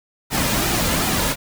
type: noise with flanger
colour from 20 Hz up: pink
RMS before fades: -20 dBFS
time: 0.3-1.36 s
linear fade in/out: 50 ms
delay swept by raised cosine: 1.8 to 2.72 ms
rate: 2.6 Hz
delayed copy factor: -0.5
effects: none